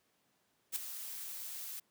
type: noise with ADSR envelope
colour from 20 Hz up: blue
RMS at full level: -33 dBFS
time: 0.72-1.8 s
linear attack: 40 ms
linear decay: 4 ms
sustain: -11 dB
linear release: 8 ms
effects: pink hiss -75 dBFS RMS until 1.9 s + high-pass 150 Hz 12 dB/octave